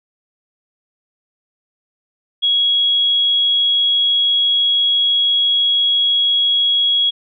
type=tone; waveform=sine; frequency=3322 Hz; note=G#7; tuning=in tune; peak=-12 dBFS; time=2.42-7.11 s; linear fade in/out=20 ms; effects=none